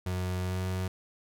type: tone with pitch glide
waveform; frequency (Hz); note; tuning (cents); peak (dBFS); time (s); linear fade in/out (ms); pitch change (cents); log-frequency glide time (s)
35% pulse; 91.4 to 92.73; F#2 to F#2; -21 to +4; -28; 0.06-0.88; 5; +25; 0.44-0.59
effects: none